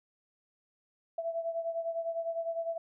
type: beating tone pair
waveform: sine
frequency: 663 / 672.9 Hz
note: E5 / E5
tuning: +10 / +35 cents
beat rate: 9.9 Hz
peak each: -33 / -38 dBFS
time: 1.18-2.78 s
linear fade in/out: 5 ms
effects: none